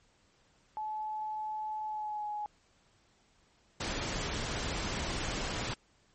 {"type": "tone with pitch glide", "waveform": "sine", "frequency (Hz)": [860, 838.9], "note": ["A5", "G#5"], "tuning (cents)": [-40, 17], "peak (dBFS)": -34, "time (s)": [0.77, 2.46], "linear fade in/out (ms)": 0, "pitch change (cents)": -43, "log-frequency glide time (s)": [1.86, 2.27]}
{"type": "noise", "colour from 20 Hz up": "pink", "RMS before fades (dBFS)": -35, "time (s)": [3.8, 5.74], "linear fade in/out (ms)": 5}
{"effects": ["pink hiss -68 dBFS RMS until 6.14 s", "MP3 32 kbps"]}